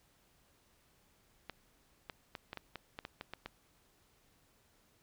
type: clicks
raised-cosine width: 0.3 ms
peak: -26 dBFS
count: 11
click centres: 1.497 / 2.098 / 2.352 / 2.531 / 2.573 / 2.757 / 2.989 / 3.051 / 3.211 / 3.336 / 3.46 s
effects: pink hiss -70 dBFS RMS until 5.02 s